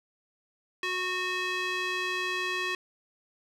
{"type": "tone with band-pass filter", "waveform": "square", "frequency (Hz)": 366.8, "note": "F#4", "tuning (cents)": -15, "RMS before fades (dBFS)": -31, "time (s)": [0.83, 2.75], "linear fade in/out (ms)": 2, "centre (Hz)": 2400, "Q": 1.5, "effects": []}